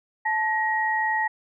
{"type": "tone pair together", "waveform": "sine", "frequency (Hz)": [872, 1890.9], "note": ["A5", "A#6"], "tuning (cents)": [-16, 24], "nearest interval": "octave + minor second", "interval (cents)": 1340, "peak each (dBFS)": -24, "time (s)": [0.25, 1.28], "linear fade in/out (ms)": 10, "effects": []}